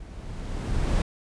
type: noise with level ramp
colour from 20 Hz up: brown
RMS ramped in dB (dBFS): -42 to -21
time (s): 0-1.02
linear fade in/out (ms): 5
effects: resampled to 22050 Hz